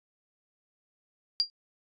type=tone with exponential decay; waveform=sine; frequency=4773 Hz; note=D8; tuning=27 cents sharp; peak=-18 dBFS; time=1.4-1.5 s; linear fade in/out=0 ms; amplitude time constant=21 ms; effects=resampled to 22050 Hz